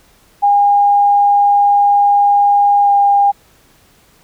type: tone with pitch glide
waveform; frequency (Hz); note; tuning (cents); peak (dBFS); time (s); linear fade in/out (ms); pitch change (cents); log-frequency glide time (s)
sine; 812 to 805.9; G#5 to G5; -39 to +48; -7; 0.42-3.32; 20; -13; 2.83-2.9
effects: pink hiss -50 dBFS RMS until 4.23 s